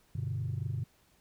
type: chord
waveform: sine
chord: G major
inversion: none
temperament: equal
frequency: 98 / 123.47 / 146.83 Hz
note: G2 / B2 / D3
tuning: 0 / 0 / 0 cents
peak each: -35 / -34 / -37 dBFS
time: 0.15-0.84 s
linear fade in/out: 5 ms
effects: tanh soft clip ceiling -26 dBFS + pink hiss -67 dBFS RMS until 1.2 s